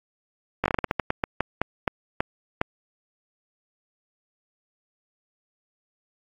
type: slowing click train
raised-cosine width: 0.5 ms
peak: -7 dBFS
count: 16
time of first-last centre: 0.64-2.614 s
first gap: 18 ms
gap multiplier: 1.25
effects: AAC 32 kbps